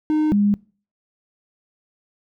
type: tone pair in turn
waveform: triangle / sine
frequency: 307.2 / 204.4 Hz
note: D#4 / G#3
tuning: -22 / -27 cents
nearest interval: perfect fifth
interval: 705 cents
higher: first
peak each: -14 dBFS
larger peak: neither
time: 0.1-0.32 / 0.32-0.54 s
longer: neither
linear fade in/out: 0 ms
effects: noise-tail reverb RT60 0.4 s tail -24 dB re dry